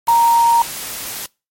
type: tone in noise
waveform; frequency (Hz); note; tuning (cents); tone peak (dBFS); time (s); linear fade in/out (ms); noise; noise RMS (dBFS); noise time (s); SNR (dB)
sine; 932.3; A#5; 0; -9; 0.08-0.62; 2; white; -27; 0.07-1.26; +15
effects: noise-tail reverb RT60 0.3 s tail -26 dB re dry + MP3 64 kbps